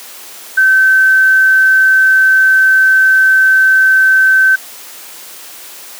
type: tone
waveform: sine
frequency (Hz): 1540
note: G6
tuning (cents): -31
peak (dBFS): -5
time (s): 0.57-4.56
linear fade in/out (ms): 10
effects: white hiss -32 dBFS RMS until 5.99 s + high-pass 300 Hz 12 dB/octave